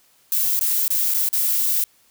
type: noise with dropouts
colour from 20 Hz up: violet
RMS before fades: -20 dBFS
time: 0.32-1.84 s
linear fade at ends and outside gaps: 1 ms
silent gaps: 0.593-0.61 / 0.88-0.904 / 1.139-1.144 / 1.289-1.329 s
effects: white hiss -58 dBFS RMS until 2.1 s